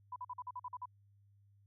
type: tone bursts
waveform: sine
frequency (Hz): 993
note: B5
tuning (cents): +9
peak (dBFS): -40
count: 9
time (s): 0.12-0.857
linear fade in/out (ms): 5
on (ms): 41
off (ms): 46
effects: added 100 Hz sine -64 dBFS peak until 1.66 s